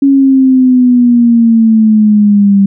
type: exponential sweep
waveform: sine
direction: down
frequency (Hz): 278.1 to 196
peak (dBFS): -3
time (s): 0.02-2.66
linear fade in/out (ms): 5
effects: none